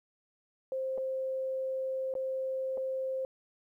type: tone with dropouts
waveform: sine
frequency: 526 Hz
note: C5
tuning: 9 cents sharp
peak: -31 dBFS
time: 0.72-3.25 s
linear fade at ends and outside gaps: 1 ms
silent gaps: 0.977-0.981 / 2.139-2.152 / 2.774-2.778 s
effects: 12-bit